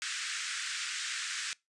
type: band-pass noise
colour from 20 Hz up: pink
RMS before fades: -37 dBFS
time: 0.02-1.53 s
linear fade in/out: 0 ms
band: 1400 to 8500 Hz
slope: 48 dB/octave
effects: noise-tail reverb RT60 0.2 s tail -23 dB re dry + resampled to 24000 Hz